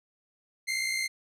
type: tone pair together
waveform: sawtooth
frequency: 2083 / 2142 Hz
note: C7 / C7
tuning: -8 / +40 cents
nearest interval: unison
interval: 48 cents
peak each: -26 / -30 dBFS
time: 0.67-1.08 s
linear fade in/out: 20 ms
effects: low-pass 11000 Hz 12 dB/octave